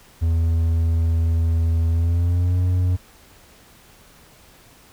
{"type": "tone with pitch glide", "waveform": "triangle", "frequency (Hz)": [82.41, 90.39], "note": ["E2", "F#2"], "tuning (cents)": [0, -40], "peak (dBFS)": -14, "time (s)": [0.21, 2.97], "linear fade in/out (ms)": 20, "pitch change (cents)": 160, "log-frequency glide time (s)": [1.9, 2.58], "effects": ["pink hiss -50 dBFS RMS until 4.92 s"]}